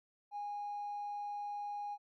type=tone with hard clipping; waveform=sine; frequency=822 Hz; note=G#5; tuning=18 cents flat; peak=-39 dBFS; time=0.31-1.98 s; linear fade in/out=50 ms; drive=1 dB; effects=none